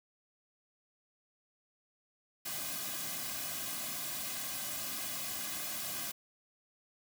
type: noise with comb filter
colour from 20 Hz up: white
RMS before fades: -39 dBFS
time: 2.45-6.12 s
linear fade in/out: 10 ms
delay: 2.2 ms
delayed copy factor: -0.95
effects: none